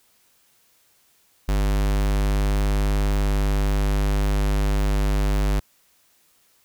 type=tone; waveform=square; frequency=50.1 Hz; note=G1; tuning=38 cents sharp; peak=-19 dBFS; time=1.48-5.6 s; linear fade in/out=10 ms; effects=white hiss -61 dBFS RMS until 6.64 s